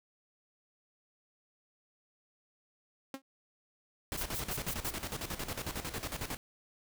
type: tone with exponential decay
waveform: sawtooth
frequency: 269.3 Hz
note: C#4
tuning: 50 cents flat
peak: -31 dBFS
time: 3.14-3.22 s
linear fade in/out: 2 ms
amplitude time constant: 17 ms
type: noise with tremolo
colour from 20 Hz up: pink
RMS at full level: -37 dBFS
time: 4.12-6.37 s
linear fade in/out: 0 ms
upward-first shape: square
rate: 11 Hz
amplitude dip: 70%
type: noise bursts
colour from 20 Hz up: blue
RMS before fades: -38 dBFS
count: 5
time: 4.17-4.91 s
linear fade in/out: 10 ms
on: 68 ms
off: 100 ms
effects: none